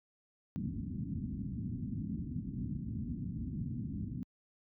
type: low-pass noise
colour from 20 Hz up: white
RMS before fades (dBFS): -38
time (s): 0.56-4.23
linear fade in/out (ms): 0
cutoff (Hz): 260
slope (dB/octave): 48
effects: high-pass 60 Hz 12 dB/octave